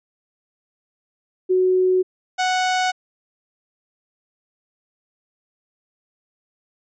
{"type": "tone pair in turn", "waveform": ["sine", "sawtooth"], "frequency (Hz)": [370, 739.6], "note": ["F#4", "F#5"], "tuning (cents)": [0, -1], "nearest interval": "octave", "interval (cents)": 1199, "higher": "second", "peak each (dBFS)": -14, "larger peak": "neither", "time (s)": [[1.49, 2.03], [2.38, 2.92]], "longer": "neither", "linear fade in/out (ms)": 20, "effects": ["resampled to 16000 Hz"]}